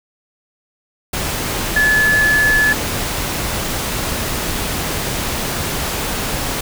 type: tone in noise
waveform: sine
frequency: 1721 Hz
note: A6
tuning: 39 cents flat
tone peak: -11 dBFS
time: 1.76-2.73 s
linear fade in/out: 5 ms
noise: pink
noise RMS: -21 dBFS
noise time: 1.13-6.61 s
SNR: +7 dB
effects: none